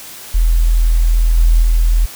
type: tone with level steps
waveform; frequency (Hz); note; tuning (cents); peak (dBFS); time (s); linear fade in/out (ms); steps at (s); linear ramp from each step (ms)
sine; 41.2; E1; 0; -8 / -6 / -8; 0.34-2.06; 10; 1.37 / 1.62; 10
effects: white hiss -33 dBFS RMS until 2.15 s